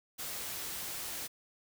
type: noise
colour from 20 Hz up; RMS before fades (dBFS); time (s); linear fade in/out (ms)
white; -40; 0.18-1.28; 20
effects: none